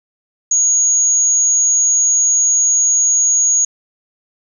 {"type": "tone", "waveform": "sine", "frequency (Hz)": 6670, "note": "G#8", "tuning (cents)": 7, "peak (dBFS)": -10, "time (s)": [0.51, 3.65], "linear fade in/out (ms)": 5, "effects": []}